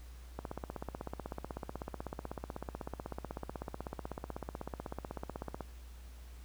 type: click train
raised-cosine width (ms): 1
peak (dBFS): -25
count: 85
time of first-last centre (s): 0.39-5.607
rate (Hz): 16.1
effects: added 60 Hz sine -48 dBFS peak until 6.44 s + pink hiss -61 dBFS RMS until 6.44 s